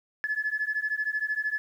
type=beating tone pair; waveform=sine; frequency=1712 / 1725 Hz; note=A6 / A6; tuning=-48 / -35 cents; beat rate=13 Hz; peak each=-29 dBFS; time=0.24-1.58 s; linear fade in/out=0 ms; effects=tanh soft clip ceiling -19 dBFS + 10-bit